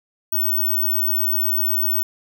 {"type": "tone", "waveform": "sine", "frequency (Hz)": 15804, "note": "B9", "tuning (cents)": 0, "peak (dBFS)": -17, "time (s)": [0.32, 2.03], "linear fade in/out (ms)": 5, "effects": []}